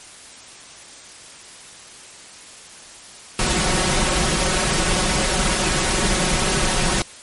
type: noise with comb filter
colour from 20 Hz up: pink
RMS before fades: -19 dBFS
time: 3.39-7.02 s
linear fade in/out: 2 ms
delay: 5.4 ms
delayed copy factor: +0.65
effects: white hiss -41 dBFS RMS until 7.22 s + MP3 48 kbps